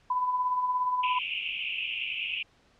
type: tone with tremolo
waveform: sine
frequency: 1000 Hz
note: B5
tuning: 21 cents sharp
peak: -23 dBFS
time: 0.1-1.19 s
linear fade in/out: 5 ms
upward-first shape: sine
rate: 17 Hz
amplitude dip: 45%
type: band-pass noise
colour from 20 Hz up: pink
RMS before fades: -33 dBFS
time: 1.03-2.43 s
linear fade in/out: 5 ms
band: 2400 to 3000 Hz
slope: 96 dB/octave
effects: pink hiss -63 dBFS RMS until 2.79 s + low-pass 5000 Hz 12 dB/octave